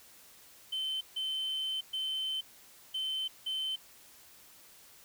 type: tone bursts at uneven times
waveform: sine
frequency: 3076 Hz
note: G7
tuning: 33 cents flat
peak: -30 dBFS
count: 5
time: 0.72-1.01 / 1.16-1.81 / 1.93-2.41 / 2.94-3.28 / 3.46-3.76 s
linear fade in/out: 10 ms
effects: tanh soft clip ceiling -30 dBFS + white hiss -57 dBFS RMS until 5.04 s